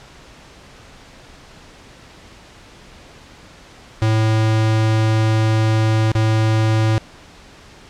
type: tone with dropouts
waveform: square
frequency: 110 Hz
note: A2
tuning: in tune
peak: -14 dBFS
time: 4.02-6.98 s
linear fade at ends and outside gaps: 0 ms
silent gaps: 6.117-6.152 s
effects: pink hiss -43 dBFS RMS until 7.89 s + low-pass 6000 Hz 12 dB/octave